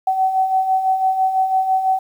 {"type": "beating tone pair", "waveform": "sine", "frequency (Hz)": [754, 760], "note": ["F#5", "F#5"], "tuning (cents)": [32, 46], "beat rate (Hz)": 6, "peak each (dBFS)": [-23, -15], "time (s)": [0.07, 1.99], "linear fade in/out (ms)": 5, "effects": ["8-bit"]}